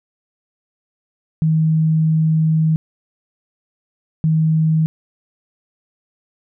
sine tone pair in turn, 158.6 / 158.6 Hz, D#3 / D#3, +33 / +33 cents, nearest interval unison, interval 0 cents, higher neither, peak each -12 dBFS, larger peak neither, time 1.42-2.76 / 4.24-4.86 s, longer first, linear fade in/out 0 ms, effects none

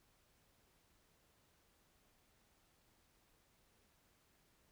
silence, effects pink hiss -74 dBFS RMS until 4.71 s

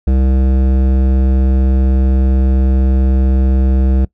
sine tone with hard clipping, 65.41 Hz, C2, in tune, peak -11 dBFS, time 0.07-4.05 s, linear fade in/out 5 ms, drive 14 dB, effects noise-tail reverb RT60 0.1 s tail -21 dB re dry

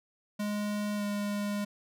square tone with pitch glide, 207.7 to 205 Hz, G#3 to G#3, 0 to -22 cents, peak -31 dBFS, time 0.39-1.65 s, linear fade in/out 10 ms, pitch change -22 cents, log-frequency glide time 0.96-1.03 s, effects none

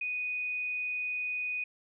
sine tone, 2484 Hz, D#7, 3 cents flat, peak -31 dBFS, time 0.01-1.64 s, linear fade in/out 5 ms, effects none

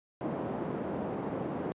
pink band-pass noise, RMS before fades -35 dBFS, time 0.21-1.72 s, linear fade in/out 0 ms, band 180 to 670 Hz, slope 12 dB/octave, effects high-pass 80 Hz 12 dB/octave + resampled to 8000 Hz

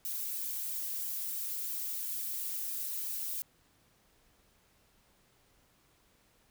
violet noise with flanger, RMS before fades -37 dBFS, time 0.05-3.42 s, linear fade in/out 0 ms, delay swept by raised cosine 1.4 to 4.6 ms, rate 3 Hz, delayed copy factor -0.8, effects pink hiss -68 dBFS RMS until 6.5 s

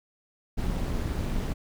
brown noise with amplitude modulation, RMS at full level -26 dBFS, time 0.57-1.54 s, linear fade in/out 20 ms, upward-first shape sine, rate 213 Hz, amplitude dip 60%, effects none

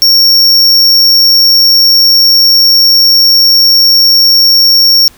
square tone, 5510 Hz, F8, 24 cents flat, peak -3 dBFS, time 0.02-5.08 s, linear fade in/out 0 ms, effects pink hiss -40 dBFS RMS until 5.17 s

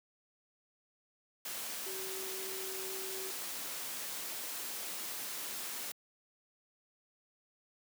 sine tone in noise, 380.8 Hz, F#4, 50 cents sharp, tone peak -44 dBFS, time 1.86-3.31 s, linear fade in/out 5 ms, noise white, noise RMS -41 dBFS, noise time 1.45-5.92 s, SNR -6 dB, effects high-pass 200 Hz 12 dB/octave

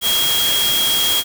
sine tone in noise, 3272 Hz, G#7, 26 cents flat, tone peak -16 dBFS, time 0.01-1.24 s, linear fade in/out 50 ms, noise white, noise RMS -20 dBFS, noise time 0.01-1.24 s, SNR +1 dB, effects none

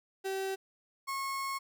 35% pulse tone pair in turn, 385.2 / 1089.5 Hz, G4 / C#6, -30 / -30 cents, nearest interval octave + tritone, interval 1800 cents, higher second, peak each -31 / -32 dBFS, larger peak first, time 0.24-0.56 / 1.07-1.59 s, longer second, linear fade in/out 20 ms, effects none

